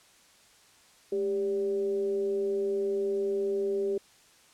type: tone with frequency modulation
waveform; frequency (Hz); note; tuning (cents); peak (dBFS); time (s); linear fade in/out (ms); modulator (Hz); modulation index
sine; 395.7; G4; +16; -26; 1.12-3.98; 5; 183; 0.37
effects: white hiss -59 dBFS RMS until 4.53 s + low-pass 9000 Hz 12 dB/octave